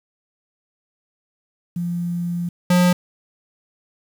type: tone pair in turn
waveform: sine / square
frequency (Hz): 173.4 / 178.58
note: F3 / F3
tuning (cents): -12 / +39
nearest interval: minor second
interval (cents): 51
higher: second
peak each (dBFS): -21 / -13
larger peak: second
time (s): 1.76-2.49 / 2.7-2.93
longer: first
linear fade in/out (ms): 5
effects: 8-bit